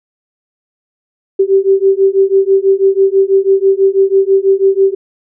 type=beating tone pair; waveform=sine; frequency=385.5 / 391.6 Hz; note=G4 / G4; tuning=-29 / -2 cents; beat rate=6.1 Hz; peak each=-10 dBFS; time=1.39-4.95 s; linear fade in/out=10 ms; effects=none